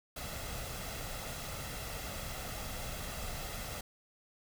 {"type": "noise with comb filter", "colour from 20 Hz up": "pink", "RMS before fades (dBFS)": -41, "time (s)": [0.16, 3.81], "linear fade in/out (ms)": 5, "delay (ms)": 1.5, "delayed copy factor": 0.5, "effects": []}